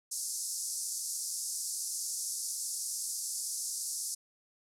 white band-pass noise, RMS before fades -37 dBFS, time 0.11-4.15 s, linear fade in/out 10 ms, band 5000 to 11000 Hz, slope 48 dB/octave, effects none

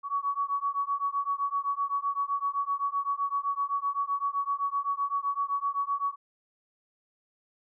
sine beating tone pair, 1122 / 1129.8 Hz, C#6 / C#6, +21 / +33 cents, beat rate 7.8 Hz, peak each -30 dBFS, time 0.03-6.16 s, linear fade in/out 50 ms, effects none

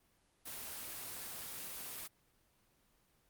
white noise, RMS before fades -45 dBFS, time 0.45-2.08 s, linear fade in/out 20 ms, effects pink hiss -73 dBFS RMS until 3.29 s + Opus 24 kbps

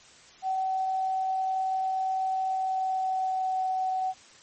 sine tone with pitch glide, 759 to 752 Hz, F#5 to F#5, +44 to +28 cents, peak -25 dBFS, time 0.42-4.14 s, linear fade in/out 50 ms, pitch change -16 cents, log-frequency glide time 2.49-3.64 s, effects white hiss -53 dBFS RMS until 4.42 s + MP3 32 kbps

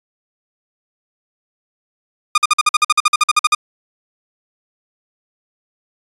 sawtooth tone bursts, 1218 Hz, D#6, 37 cents flat, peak -5 dBFS, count 16, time 2.35-3.549 s, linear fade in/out 5 ms, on 29 ms, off 49 ms, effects resampled to 24000 Hz

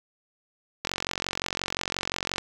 click train, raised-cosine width 0.2 ms, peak -10 dBFS, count 71, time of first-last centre 0.85-2.382 s, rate 45.7 Hz, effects 7-bit

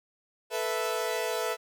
sawtooth chord, A suspended second, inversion none, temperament equal, 440 / 493.9 / 659.3 Hz, A4 / B4 / E5, 0 / 0 / 0 cents, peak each -29 dBFS, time 0.5-1.57 s, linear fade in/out 50 ms, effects none

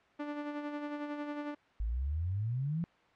sawtooth tone with tremolo, 293.7 Hz, D4, in tune, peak -31 dBFS, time 0.19-1.55 s, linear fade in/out 10 ms, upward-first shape sine, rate 11 Hz, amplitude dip 45%
sine exponential sweep, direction up, 51.2 to 174.61 Hz, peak -31 dBFS, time 1.8-2.84 s, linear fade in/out 0 ms
effects white hiss -64 dBFS RMS until 3.15 s + low-pass 2000 Hz 12 dB/octave

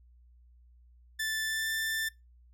sawtooth tone with pitch glide, 1760 to 1775.3 Hz, A6 to A6, 0 to +15 cents, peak -27 dBFS, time 1.19-2.09 s, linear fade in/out 10 ms, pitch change +15 cents, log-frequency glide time 1.45-1.69 s, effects noise-tail reverb RT60 0.2 s tail -21 dB re dry + added 60 Hz sine -56 dBFS peak until 2.53 s

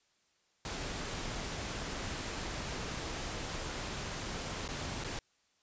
pink noise with dropouts, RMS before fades -39 dBFS, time 0.65-5.19 s, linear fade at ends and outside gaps 1 ms, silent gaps 4.679-4.688 / 5.039-5.045 s, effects white hiss -73 dBFS RMS until 5.62 s + resampled to 16000 Hz

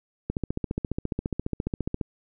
click train, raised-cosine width 3 ms, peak -14 dBFS, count 26, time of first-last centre 0.3-2.012 s, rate 14.6 Hz, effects none

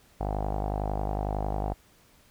sawtooth tone with low-pass filter, 51 Hz, G#1, 31 cents flat, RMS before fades -30 dBFS, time 0.2-1.74 s, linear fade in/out 10 ms, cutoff 760 Hz, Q 5.4, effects pink hiss -60 dBFS RMS until 2.3 s

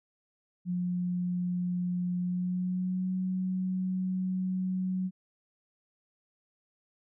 sine tone with pitch glide, 178.5 to 185.65 Hz, F3 to F#3, +38 to +6 cents, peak -28 dBFS, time 0.65-5.11 s, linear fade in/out 50 ms, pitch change +68 cents, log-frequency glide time 2.19-3.12 s, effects none

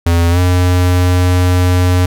square tone with pitch glide, 85 to 90.05 Hz, F2 to F#2, -46 to -46 cents, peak -9 dBFS, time 0.06-2.06 s, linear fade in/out 5 ms, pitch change +100 cents, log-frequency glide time 0.3-0.39 s, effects none

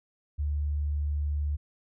sine tone, 73.42 Hz, D2, in tune, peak -26 dBFS, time 0.38-1.57 s, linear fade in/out 20 ms, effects none

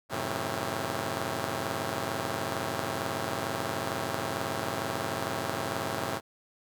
5% pulse chord, F# diminished seventh, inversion none, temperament just, 92.5 / 111 / 133.2 / 159.84 Hz, F#2 / A2 / C3 / Eb3, 0 / +16 / +31 / +47 cents, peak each -26 / -25 / -25 / -27 dBFS, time 0.09-6.21 s, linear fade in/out 50 ms, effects none

